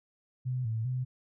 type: tone with pitch steps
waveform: sine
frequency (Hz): 126.9 / 111.8 / 127.3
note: B2 / A2 / C3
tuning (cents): +47 / +28 / -47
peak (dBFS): -29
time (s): 0.45-1.05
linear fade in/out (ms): 20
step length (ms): 200
effects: none